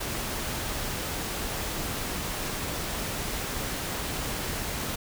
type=noise; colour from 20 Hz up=pink; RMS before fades=-32 dBFS; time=0-4.96 s; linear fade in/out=10 ms; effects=none